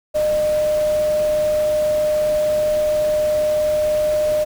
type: tone in noise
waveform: sine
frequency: 608 Hz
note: D#5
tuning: 40 cents flat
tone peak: -15 dBFS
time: 0.14-4.45 s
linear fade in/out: 20 ms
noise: pink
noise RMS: -33 dBFS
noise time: 0.14-4.45 s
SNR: +15 dB
effects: none